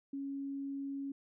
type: tone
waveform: sine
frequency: 276.6 Hz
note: C#4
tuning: 4 cents flat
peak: -37 dBFS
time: 0.13-1.12 s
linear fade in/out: 5 ms
effects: none